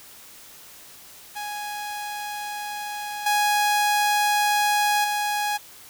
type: tone with level steps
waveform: sawtooth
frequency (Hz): 830.6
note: G#5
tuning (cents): 0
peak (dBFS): -26 / -15 / -19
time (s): 1.35-5.58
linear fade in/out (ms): 20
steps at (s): 3.26 / 5.04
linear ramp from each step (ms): 5
effects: white hiss -46 dBFS RMS until 5.89 s